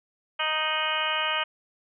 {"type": "harmonic tone with a mistuned harmonic", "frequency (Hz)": 311.1, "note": "D#4", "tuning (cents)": 0, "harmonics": [2, 3, 4, 5, 6, 7, 8, 9, 10], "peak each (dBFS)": [-35, -33, -31, -33, -36, -35, -32, -31, -34], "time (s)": [0.39, 1.44], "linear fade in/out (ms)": 10, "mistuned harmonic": 9, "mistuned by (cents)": 57, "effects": []}